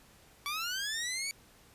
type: linear sweep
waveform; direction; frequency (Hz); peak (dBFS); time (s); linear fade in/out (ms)
15% pulse; up; 1130 to 2281; -27; 0.46-1.31; 0
effects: pink hiss -60 dBFS RMS until 1.74 s + resampled to 32000 Hz